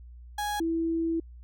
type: tone pair in turn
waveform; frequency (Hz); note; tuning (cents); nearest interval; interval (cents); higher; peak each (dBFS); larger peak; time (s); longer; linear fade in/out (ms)
35% pulse / sine; 830 / 329.4; G#5 / E4; -1 / -1; octave + major third; 1600; first; -27 / -25; second; 0.38-0.6 / 0.6-1.2; second; 5
effects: added 60 Hz sine -44 dBFS peak until 1.43 s